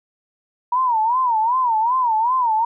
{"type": "tone with vibrato", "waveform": "sine", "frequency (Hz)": 949, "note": "A#5", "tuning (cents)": 31, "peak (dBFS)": -15, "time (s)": [0.72, 2.65], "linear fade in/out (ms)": 5, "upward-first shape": "sine", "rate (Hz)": 2.6, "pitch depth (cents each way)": 160, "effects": []}